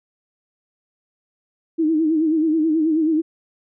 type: tone with vibrato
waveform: sine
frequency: 316 Hz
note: D#4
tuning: 27 cents sharp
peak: -15 dBFS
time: 1.78-3.22 s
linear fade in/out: 20 ms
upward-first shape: sine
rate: 9.3 Hz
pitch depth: 75 cents each way
effects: none